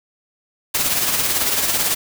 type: noise with tremolo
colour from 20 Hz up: white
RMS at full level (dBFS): -17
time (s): 0.74-1.95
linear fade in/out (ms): 10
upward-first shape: triangle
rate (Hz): 18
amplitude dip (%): 50
effects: none